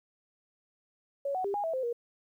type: tone with pitch steps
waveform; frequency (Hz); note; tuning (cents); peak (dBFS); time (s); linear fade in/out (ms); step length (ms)
sine; 559 / 744 / 399.4 / 819 / 653 / 520 / 474; C#5 / F#5 / G4 / G#5 / E5 / C5 / A#4; +14 / +9 / +32 / -24 / -17 / -11 / +29; -29; 1.25-1.929; 5; 97
effects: 11-bit